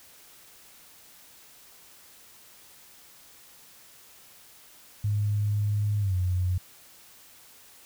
sine tone with pitch glide, 103.83 to 90.91 Hz, G#2 to F#2, 0 to -30 cents, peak -23 dBFS, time 5.04-6.58 s, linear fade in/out 5 ms, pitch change -230 cents, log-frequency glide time 6-6.16 s, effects white hiss -53 dBFS RMS until 7.85 s

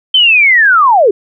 sine linear sweep, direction down, 3126 to 366 Hz, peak -4 dBFS, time 0.14-1.11 s, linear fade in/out 5 ms, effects none

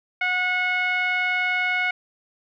10% pulse tone with low-pass filter, 730 Hz, F#5, 24 cents flat, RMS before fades -23 dBFS, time 0.21-1.91 s, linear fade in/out 5 ms, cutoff 2000 Hz, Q 4.1, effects none

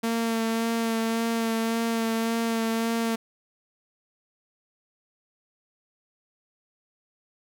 sawtooth tone with vibrato, 227.6 Hz, A#3, 41 cents flat, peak -20 dBFS, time 0.03-3.16 s, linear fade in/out 10 ms, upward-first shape sine, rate 1.8 Hz, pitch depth 17 cents each way, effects none

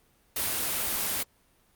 white noise, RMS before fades -29 dBFS, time 0.36-1.23 s, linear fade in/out 5 ms, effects pink hiss -65 dBFS RMS until 1.75 s + Opus 32 kbps

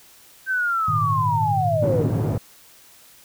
sine linear sweep, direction down, 1568 to 429.7 Hz, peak -19 dBFS, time 0.46-2.06 s, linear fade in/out 50 ms
sine chord, Ab suspended second, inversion none, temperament equal with one note detuned, 103.83 / 116.54 / 152.54 Hz, Ab2 / Bb2 / Eb3, 0 / 0 / -34 cents, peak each -26 dBFS, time 0.88-2.38 s, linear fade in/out 5 ms
pink band-pass noise, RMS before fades -26 dBFS, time 1.82-2.38 s, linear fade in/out 10 ms, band 140 to 450 Hz, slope 12 dB/octave
effects white hiss -50 dBFS RMS until 3.24 s

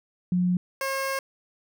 sine / 15% pulse tone pair in turn, 179.6 / 539.2 Hz, F3 / C#5, +49 / -48 cents, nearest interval octave + perfect fifth, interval 1903 cents, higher second, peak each -20 dBFS, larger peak neither, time 0.32-0.57 / 0.81-1.19 s, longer second, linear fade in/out 2 ms, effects none

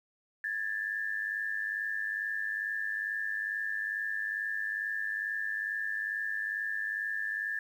sine tone pair together, 1663.7 / 1766 Hz, G#6 / A6, +3 / +6 cents, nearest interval minor second, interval 103 cents, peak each -36 / -33 dBFS, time 0.44-7.59 s, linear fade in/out 2 ms, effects 10-bit

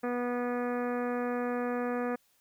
harmonic tone with a mistuned harmonic, 244.3 Hz, B3, 19 cents flat, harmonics 1 / 2 / 3 / 4 / 5 / 6 / 7 / 8 / 9 / 10, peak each -33 / -33 / -39 / -46 / -41 / -47 / -44 / -52 / -53 / -54 dBFS, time 0.03-2.16 s, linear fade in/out 10 ms, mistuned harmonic 9, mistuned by -21 cents, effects white hiss -69 dBFS RMS until 2.4 s

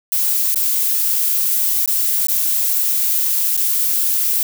violet noise with dropouts, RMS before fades -17 dBFS, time 0.12-4.43 s, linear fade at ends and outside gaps 2 ms, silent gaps 0.545-0.558 / 1.86-1.876 / 2.27-2.284 / 3.568-3.574 s, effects none

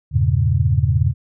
sine chord, E diminished seventh, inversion none, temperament equal with one note detuned, 82.41 / 100.17 / 116.54 / 138.59 Hz, E2 / G2 / Bb2 / Db3, 0 / +38 / 0 / 0 cents, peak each -19 dBFS, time 0.11-1.14 s, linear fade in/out 50 ms, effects none

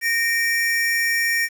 square tone pair together, 1848.5 / 2329 Hz, A#6 / D7, -15 / -15 cents, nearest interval major third, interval 400 cents, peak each -20 / -25 dBFS, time 0.01-1.49 s, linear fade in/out 50 ms, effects 8-bit

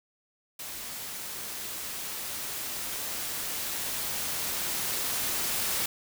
white noise with level ramp, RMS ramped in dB -39 to -29 dBFS, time 0.59-5.86 s, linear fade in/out 5 ms, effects none

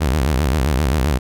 sawtooth tone with vibrato, 70 Hz, C#2, 18 cents sharp, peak -11 dBFS, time 0-1.19 s, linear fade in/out 20 ms, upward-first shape sine, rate 7.6 Hz, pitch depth 230 cents each way, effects none

